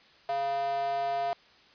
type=tone with high-pass filter; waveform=square; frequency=138.59 Hz; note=C#3; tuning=in tune; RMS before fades=-30 dBFS; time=0.29-1.33 s; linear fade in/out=0 ms; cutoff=650 Hz; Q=8.8; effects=white hiss -58 dBFS RMS until 1.74 s + resampled to 11025 Hz